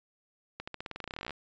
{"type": "accelerating click train", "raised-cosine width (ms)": 0.3, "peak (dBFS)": -22, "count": 21, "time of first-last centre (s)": [0.6, 1.307], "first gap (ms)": 75, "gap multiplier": 0.91, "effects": ["resampled to 16000 Hz"]}